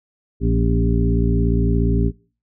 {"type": "harmonic tone with a mistuned harmonic", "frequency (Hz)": 57.1, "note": "A#1", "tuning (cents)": -35, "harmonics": [1, 2, 3, 4, 5, 7], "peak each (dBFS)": [-18, -21, -23, -24, -25, -26], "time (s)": [0.4, 2.12], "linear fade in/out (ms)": 50, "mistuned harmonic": 4, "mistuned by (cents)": 27, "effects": ["noise-tail reverb RT60 0.4 s tail -23 dB re dry"]}